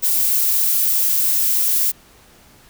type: noise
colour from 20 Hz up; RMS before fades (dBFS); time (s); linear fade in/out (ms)
violet; -17; 0.02-1.92; 20
effects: pink hiss -49 dBFS RMS until 2.69 s